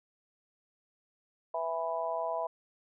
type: harmonic tone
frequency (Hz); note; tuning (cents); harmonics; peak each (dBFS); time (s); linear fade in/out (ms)
164.81; E3; 0; 3 / 4 / 5 / 6; -41 / -33 / -40 / -36; 1.54-2.47; 5
effects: none